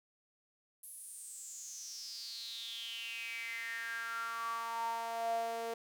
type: tone with high-pass filter sweep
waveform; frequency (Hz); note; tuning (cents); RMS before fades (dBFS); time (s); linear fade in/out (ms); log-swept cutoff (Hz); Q
sawtooth; 229.9; A#3; -24; -41; 0.83-5.74; 5; 11000 to 530; 8.4
effects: none